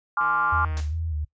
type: chord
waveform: sine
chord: D half-diminished seventh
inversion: second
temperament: equal with one note detuned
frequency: 845.1 / 1046.5 / 1174.7 / 1396.9 Hz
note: Ab5 / C6 / D6 / F6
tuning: +30 / 0 / 0 / 0 cents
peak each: -29 / -28 / -24 / -24 dBFS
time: 0.17-0.65 s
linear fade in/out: 2 ms
type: click train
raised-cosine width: 0.5 ms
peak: -26 dBFS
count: 93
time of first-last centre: 0.21-0.8 s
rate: 156 Hz
type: tone with vibrato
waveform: sine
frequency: 78.5 Hz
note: D#2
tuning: 16 cents sharp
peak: -25 dBFS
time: 0.52-1.25 s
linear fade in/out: 10 ms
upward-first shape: square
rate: 2.5 Hz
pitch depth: 68 cents each way
type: noise with exponential decay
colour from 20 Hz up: white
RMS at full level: -34 dBFS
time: 0.77-1 s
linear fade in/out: 0 ms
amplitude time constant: 50 ms
effects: noise-tail reverb RT60 0.1 s tail -21 dB re dry + resampled to 16000 Hz